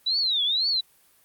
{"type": "tone with vibrato", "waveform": "sine", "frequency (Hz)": 3879, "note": "B7", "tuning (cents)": -32, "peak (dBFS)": -21, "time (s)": [0.06, 0.81], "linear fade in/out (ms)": 10, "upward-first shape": "triangle", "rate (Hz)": 2, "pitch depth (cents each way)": 280, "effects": ["white hiss -60 dBFS RMS until 1.24 s", "Opus 32 kbps"]}